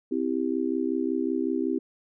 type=chord; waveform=sine; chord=C major; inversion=none; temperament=just; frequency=261.6 / 327 / 392.4 Hz; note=C4 / E4 / G4; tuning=0 / -14 / +2 cents; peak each=-28 / -28 / -30 dBFS; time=0.11-1.79 s; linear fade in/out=10 ms; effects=none